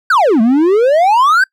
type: exponential two-way sweep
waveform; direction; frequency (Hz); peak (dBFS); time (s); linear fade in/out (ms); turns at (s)
triangle; down then up; 1600 to 213.1 to 1600; -5; 0.1-1.44; 5; 0.41
effects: noise-tail reverb RT60 0.1 s tail -24 dB re dry